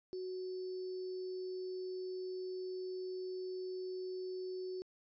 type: tone with sample-and-hold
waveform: sine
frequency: 370.6 Hz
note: F#4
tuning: 3 cents sharp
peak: -39 dBFS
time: 0.13-4.82 s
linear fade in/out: 0 ms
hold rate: 4900 Hz
effects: resampled to 16000 Hz